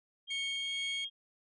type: tone with pitch glide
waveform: sine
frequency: 3207 to 3242 Hz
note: G7 to G#7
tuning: +39 to -42 cents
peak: -35 dBFS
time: 0.27-1.1 s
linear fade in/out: 50 ms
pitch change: +19 cents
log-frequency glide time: 0.59-0.71 s
type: tone with tremolo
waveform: 45% pulse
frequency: 2217 Hz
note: C#7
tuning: in tune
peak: -37 dBFS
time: 0.3-1.05 s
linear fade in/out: 10 ms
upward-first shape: sine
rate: 2.2 Hz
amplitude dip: 35%
effects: resampled to 22050 Hz